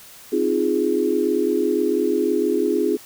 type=chord; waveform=sine; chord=F minor seventh; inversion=second; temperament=equal; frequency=261.6 / 311.1 / 349.2 / 415.3 Hz; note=C4 / Eb4 / F4 / Ab4; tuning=0 / 0 / 0 / 0 cents; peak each=-25 / -24 / -22 / -21 dBFS; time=0.32-2.97 s; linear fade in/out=10 ms; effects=white hiss -44 dBFS RMS until 3.05 s